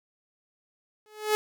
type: tone with exponential growth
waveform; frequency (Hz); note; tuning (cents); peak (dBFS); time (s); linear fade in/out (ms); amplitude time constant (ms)
sawtooth; 426.2; G#4; +45; -15; 1.06-1.35; 0; 63
effects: none